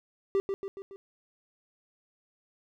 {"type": "tone with echo", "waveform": "triangle", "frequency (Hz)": 392, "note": "G4", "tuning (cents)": 0, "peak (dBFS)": -21, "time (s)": [0.35, 0.4], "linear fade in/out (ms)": 0, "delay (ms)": 140, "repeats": 4, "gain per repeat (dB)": -5, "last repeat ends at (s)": 0.96, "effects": []}